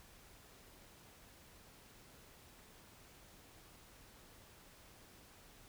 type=silence; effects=pink hiss -61 dBFS RMS until 5.68 s